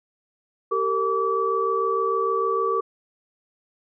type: tone cluster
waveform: sine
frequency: 390.9 / 457.5 / 1152 Hz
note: G4 / A#4 / D6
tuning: -5 / -32 / -34 cents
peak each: -26 / -25 / -23 dBFS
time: 0.71-2.81 s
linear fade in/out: 10 ms
effects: none